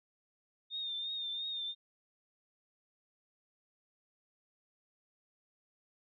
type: tone with vibrato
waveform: sine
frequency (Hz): 3645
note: A#7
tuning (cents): -40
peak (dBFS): -36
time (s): 0.7-1.75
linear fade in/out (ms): 50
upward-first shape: triangle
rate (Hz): 2.9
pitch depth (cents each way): 55
effects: none